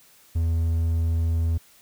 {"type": "tone", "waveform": "triangle", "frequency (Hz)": 82.41, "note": "E2", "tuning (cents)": 0, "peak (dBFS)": -18, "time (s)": [0.35, 1.58], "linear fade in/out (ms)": 10, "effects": ["white hiss -55 dBFS RMS until 1.81 s"]}